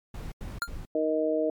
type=noise bursts; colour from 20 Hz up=brown; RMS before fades=-37 dBFS; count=3; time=0.14-0.854 s; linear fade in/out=5 ms; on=180 ms; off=87 ms
type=tone with exponential decay; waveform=square; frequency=1399 Hz; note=F6; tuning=3 cents sharp; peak=-23 dBFS; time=0.62-0.71 s; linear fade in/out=0 ms; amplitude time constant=18 ms
type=harmonic tone; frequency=156.4 Hz; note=D#3; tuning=9 cents sharp; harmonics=2 / 3 / 4; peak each=-29 / -28 / -27 dBFS; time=0.95-1.5 s; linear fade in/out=2 ms
effects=MP3 96 kbps